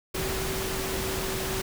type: tone in noise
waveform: sine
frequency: 381.1 Hz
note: G4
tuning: 49 cents flat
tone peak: -33 dBFS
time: 0.14-1.62 s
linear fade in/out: 10 ms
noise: pink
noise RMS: -31 dBFS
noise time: 0.14-1.62 s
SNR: -5 dB
effects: none